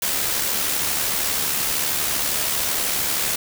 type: noise with amplitude modulation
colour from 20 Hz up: white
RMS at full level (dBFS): -21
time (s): 0.02-3.36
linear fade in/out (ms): 5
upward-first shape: sine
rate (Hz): 72.8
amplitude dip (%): 35
effects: none